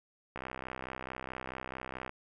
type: click train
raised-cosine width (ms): 0.5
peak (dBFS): -24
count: 113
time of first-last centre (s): 0.36-2.094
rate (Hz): 64.6
effects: none